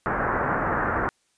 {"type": "low-pass noise", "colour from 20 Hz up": "white", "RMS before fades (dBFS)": -25, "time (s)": [0.06, 1.09], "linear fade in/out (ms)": 0, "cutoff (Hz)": 1700, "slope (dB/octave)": 48, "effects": ["white hiss -68 dBFS RMS until 1.37 s", "resampled to 22050 Hz"]}